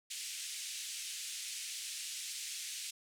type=band-pass noise; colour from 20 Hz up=white; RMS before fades=-43 dBFS; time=0.1-2.91 s; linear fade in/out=10 ms; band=2300 to 9200 Hz; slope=24 dB/octave; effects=none